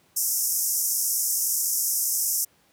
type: band-pass noise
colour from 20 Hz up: white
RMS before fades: -25 dBFS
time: 0.16-2.45 s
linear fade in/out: 10 ms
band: 5300 to 15000 Hz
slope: 96 dB/octave
effects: pink hiss -62 dBFS RMS until 2.72 s + high-pass 100 Hz 12 dB/octave